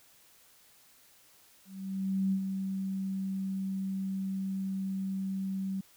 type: tone with ADSR envelope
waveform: sine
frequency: 192.2 Hz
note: G3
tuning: 34 cents flat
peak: -25 dBFS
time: 1.65-5.81 s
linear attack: 670 ms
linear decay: 83 ms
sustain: -6 dB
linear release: 7 ms
effects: white hiss -61 dBFS RMS until 5.96 s